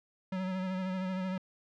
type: tone with vibrato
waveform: square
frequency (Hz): 186.7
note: F#3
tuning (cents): +16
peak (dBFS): -33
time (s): 0.32-1.38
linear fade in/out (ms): 5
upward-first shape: sine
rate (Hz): 13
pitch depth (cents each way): 32
effects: low-pass 3000 Hz 12 dB/octave